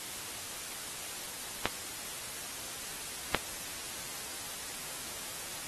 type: clicks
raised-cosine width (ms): 0.3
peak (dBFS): -10 / -8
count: 2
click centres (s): 1.656 / 3.347
effects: white hiss -41 dBFS RMS until 5.67 s + AAC 32 kbps